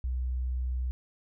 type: tone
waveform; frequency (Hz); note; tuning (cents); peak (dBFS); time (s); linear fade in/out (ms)
sine; 62.8; B1; +30; -28; 0.04-0.91; 0
effects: none